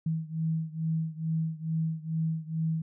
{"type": "beating tone pair", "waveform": "sine", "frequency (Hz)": [160, 162.3], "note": ["D#3", "E3"], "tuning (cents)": [49, -27], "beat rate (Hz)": 2.3, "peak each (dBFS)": [-30, -32], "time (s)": [0.06, 2.82], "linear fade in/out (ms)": 5, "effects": []}